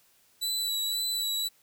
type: tone with vibrato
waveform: sawtooth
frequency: 3951 Hz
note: B7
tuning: in tune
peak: -25 dBFS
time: 0.41-1.49 s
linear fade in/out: 20 ms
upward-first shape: sine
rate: 1.9 Hz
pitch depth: 22 cents each way
effects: white hiss -64 dBFS RMS until 1.62 s